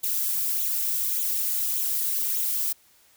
violet noise with flanger, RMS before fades -26 dBFS, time 0.03-2.73 s, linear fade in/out 10 ms, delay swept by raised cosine 0.28 to 3.58 ms, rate 1.7 Hz, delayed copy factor +0.6, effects white hiss -59 dBFS RMS until 3.16 s

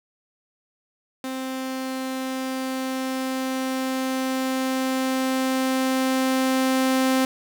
sawtooth tone with level ramp, 261.7 Hz, C4, in tune, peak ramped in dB -24 to -14 dBFS, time 1.24-7.25 s, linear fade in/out 2 ms, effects 8-bit

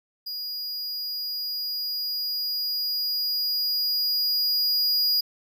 square tone with level ramp, 4880 Hz, D#8, 34 cents flat, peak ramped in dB -31 to -20 dBFS, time 0.26-5.21 s, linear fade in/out 10 ms, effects none

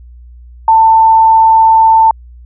sine tone, 892 Hz, A5, 23 cents sharp, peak -3 dBFS, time 0.68-2.11 s, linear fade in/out 2 ms, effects added 60 Hz sine -32 dBFS peak until 2.45 s

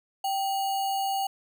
sine tone with sample-and-hold, 781 Hz, G5, 7 cents flat, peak -25 dBFS, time 0.24-1.27 s, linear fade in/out 5 ms, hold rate 3675 Hz, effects none

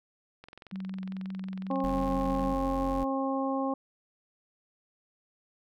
click train, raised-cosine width 0.3 ms, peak -31 dBFS, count 45, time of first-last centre 0.44-2.44 s, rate 22 Hz
sine tone with vibrato, 190 Hz, F#3, 46 cents sharp, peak -34 dBFS, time 0.72-2.54 s, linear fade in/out 10 ms, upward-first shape triangle, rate 5.5 Hz, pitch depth 12 cents each way
harmonic tone, 269.2 Hz, C4, 49 cents sharp, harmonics 1 / 2 / 3 / 4, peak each -30 / -33 / -35 / -36 dBFS, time 1.7-3.74 s, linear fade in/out 5 ms
45% pulse tone, 45.83 Hz, F#1, 16 cents flat, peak -34 dBFS, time 1.84-3.04 s, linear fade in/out 0 ms
effects none

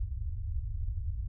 pink low-pass noise, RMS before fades -34 dBFS, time 0-1.28 s, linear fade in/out 10 ms, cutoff 100 Hz, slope 48 dB/octave, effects none

